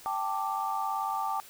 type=chord; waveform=sine; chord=G suspended second; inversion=none; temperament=just; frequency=784 / 882 / 1176 Hz; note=G5 / A5 / D6; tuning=0 / +4 / +2 cents; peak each=-33 dBFS; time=0.06-1.4 s; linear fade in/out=0 ms; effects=white hiss -51 dBFS RMS until 1.49 s